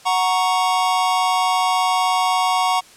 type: chord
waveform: square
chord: F# major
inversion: none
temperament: equal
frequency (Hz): 740 / 932.3 / 1108.7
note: F#5 / A#5 / C#6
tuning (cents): 0 / 0 / 0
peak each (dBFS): -20 / -22 / -22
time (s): 0.05-2.81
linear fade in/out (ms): 20
effects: white hiss -46 dBFS RMS until 2.96 s + low-pass 9000 Hz 12 dB/octave